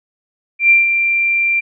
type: tone with ADSR envelope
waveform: sine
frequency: 2367 Hz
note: D7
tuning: 13 cents sharp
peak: -5 dBFS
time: 0.59-1.61 s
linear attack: 110 ms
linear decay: 160 ms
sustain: -7 dB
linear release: 21 ms
effects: none